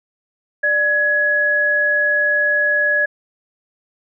sine tone pair together, 593 / 1679.3 Hz, D5 / G#6, +17 / +19 cents, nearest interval octave + tritone, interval 1802 cents, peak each -22 / -14 dBFS, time 0.63-3.06 s, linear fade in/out 10 ms, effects none

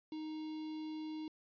square tone with notch filter, 311.1 Hz, D#4, in tune, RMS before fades -43 dBFS, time 0.12-1.28 s, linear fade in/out 2 ms, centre 1500 Hz, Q 0.53, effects resampled to 11025 Hz

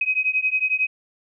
sine beating tone pair, 2521 / 2532 Hz, D#7 / D#7, +22 / +30 cents, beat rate 11 Hz, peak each -22 dBFS, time 0.01-0.87 s, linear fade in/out 5 ms, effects none

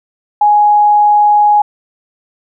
sine tone, 833 Hz, G#5, 5 cents sharp, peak -5 dBFS, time 0.41-1.62 s, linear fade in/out 5 ms, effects none

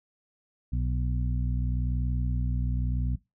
harmonic tone with a mistuned harmonic, 60.9 Hz, B1, 24 cents flat, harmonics 1 / 2 / 3 / 4, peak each -27 / -31 / -37 / -40 dBFS, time 0.72-3.16 s, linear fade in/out 10 ms, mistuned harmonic 4, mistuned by +41 cents, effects noise-tail reverb RT60 0.2 s tail -19 dB re dry

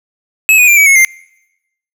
square tone with pitch steps, 2582 / 2477 / 2376 / 2279 / 2186 / 2097 Hz, E7 / D#7 / D7 / C#7 / C#7 / C7, -37 / -8 / +20 / +47 / -25 / +3 cents, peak -5 dBFS, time 0.49-1.048 s, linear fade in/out 0 ms, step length 93 ms, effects noise-tail reverb RT60 0.9 s tail -25 dB re dry

